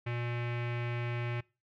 square tone with low-pass filter, 119.7 Hz, A#2, 46 cents sharp, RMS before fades -35 dBFS, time 0.06-1.41 s, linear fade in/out 10 ms, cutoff 2400 Hz, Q 3.3, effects noise-tail reverb RT60 0.3 s tail -23 dB re dry

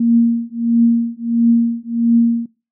sine tone with tremolo, 233.1 Hz, A#3, in tune, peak -7 dBFS, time 0-2.46 s, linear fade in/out 5 ms, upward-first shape triangle, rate 1.5 Hz, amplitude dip 100%, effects noise-tail reverb RT60 0.3 s tail -22 dB re dry

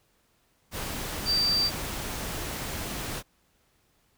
sine tone in noise, 4665 Hz, D8, 12 cents flat, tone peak -22 dBFS, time 1.25-1.71 s, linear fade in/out 50 ms, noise pink, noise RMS -34 dBFS, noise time 0.71-3.23 s, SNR +9 dB, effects pink hiss -68 dBFS RMS until 4.17 s

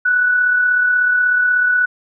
sine tone with amplitude modulation, 1480 Hz, F#6, in tune, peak -10 dBFS, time 0.05-1.86 s, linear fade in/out 10 ms, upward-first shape sine, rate 36.4 Hz, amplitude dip 35%, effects none

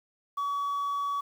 sine tone, 1134 Hz, C#6, 39 cents sharp, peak -25 dBFS, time 0.37-1.21 s, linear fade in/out 10 ms, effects tanh soft clip ceiling -27 dBFS + 9-bit

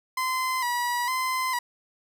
30% pulse tone with vibrato, 999 Hz, B5, 20 cents sharp, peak -22 dBFS, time 0.17-1.59 s, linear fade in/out 5 ms, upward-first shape square, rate 1.1 Hz, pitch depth 54 cents each way, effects none

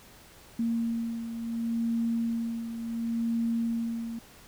sine beating tone pair, 230.5 / 231.2 Hz, A#3 / A#3, -19 / -14 cents, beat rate 0.7 Hz, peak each -28 / -35 dBFS, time 0.59-4.19 s, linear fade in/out 5 ms, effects pink hiss -53 dBFS RMS until 4.47 s

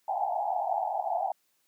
pink band-pass noise, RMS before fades -30 dBFS, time 0.08-1.32 s, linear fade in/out 5 ms, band 670 to 860 Hz, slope 96 dB/octave, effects white hiss -72 dBFS RMS until 1.67 s + high-pass 150 Hz 12 dB/octave

